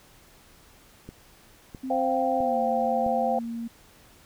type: click train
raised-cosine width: 3 ms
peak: -26 dBFS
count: 4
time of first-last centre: 1.09-3.064 s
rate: 1.52 Hz
type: tone with pitch glide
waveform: sine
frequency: 261.6 to 231.7 Hz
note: C4 to A#3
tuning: 0 to -10 cents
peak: -30 dBFS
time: 1.83-3.68 s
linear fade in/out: 10 ms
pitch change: -210 cents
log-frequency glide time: 2.37-2.59 s
type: chord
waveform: sine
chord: C suspended fourth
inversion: none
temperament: equal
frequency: 523.3 / 698.5 / 784 Hz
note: C5 / F5 / G5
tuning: 0 / 0 / 0 cents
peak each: -27 dBFS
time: 1.9-3.39 s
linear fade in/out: 5 ms
effects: pink hiss -55 dBFS RMS until 4.25 s